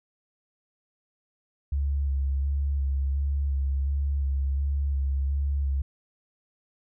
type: tone with vibrato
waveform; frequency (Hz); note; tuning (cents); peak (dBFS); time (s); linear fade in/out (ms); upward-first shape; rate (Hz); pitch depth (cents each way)
sine; 69.3; C#2; 0; -23; 1.72-5.82; 5; square; 1.4; 23
effects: none